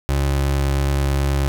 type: tone with vibrato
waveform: 30% pulse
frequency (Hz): 69.3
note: C#2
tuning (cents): 0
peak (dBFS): -14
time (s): 0.09-1.48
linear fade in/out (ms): 0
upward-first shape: triangle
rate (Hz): 2.8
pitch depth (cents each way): 8
effects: none